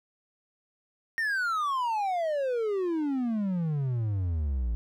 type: exponential sweep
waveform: triangle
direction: down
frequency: 1864.7 to 55 Hz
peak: -24 dBFS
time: 1.18-4.75 s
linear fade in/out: 0 ms
effects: none